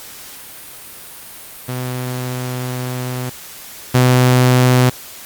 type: tone pair in turn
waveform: sawtooth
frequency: 126.2 / 126.2 Hz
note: B2 / B2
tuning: +38 / +38 cents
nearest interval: unison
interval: 0 cents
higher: neither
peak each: -17 / -5 dBFS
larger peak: second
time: 1.68-3.3 / 3.94-4.9 s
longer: first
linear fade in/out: 10 ms
effects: white hiss -35 dBFS RMS until 5.25 s + Opus 48 kbps